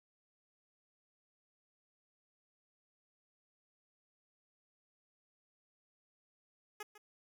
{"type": "tone with echo", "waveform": "10% pulse", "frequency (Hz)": 420, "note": "G#4", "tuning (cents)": 19, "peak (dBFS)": -34, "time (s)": [6.8, 6.83], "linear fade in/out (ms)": 5, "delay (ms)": 150, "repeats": 1, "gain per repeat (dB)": -13, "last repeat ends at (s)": 6.98, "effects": []}